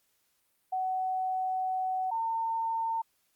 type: tone pair in turn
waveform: sine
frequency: 749 / 906.3 Hz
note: F#5 / A#5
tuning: +21 / -49 cents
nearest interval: minor third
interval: 330 cents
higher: second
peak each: -28 dBFS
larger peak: neither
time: 0.72-2.11 / 2.11-3.02 s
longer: first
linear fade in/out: 10 ms
effects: white hiss -73 dBFS RMS until 3.35 s + Opus 48 kbps